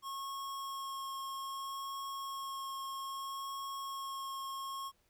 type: tone with vibrato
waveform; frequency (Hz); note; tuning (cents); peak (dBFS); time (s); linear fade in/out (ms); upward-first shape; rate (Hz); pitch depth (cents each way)
square; 1088; C#6; -33; -40; 0.02-4.92; 50; sine; 0.62; 9
effects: pink hiss -74 dBFS RMS until 5.09 s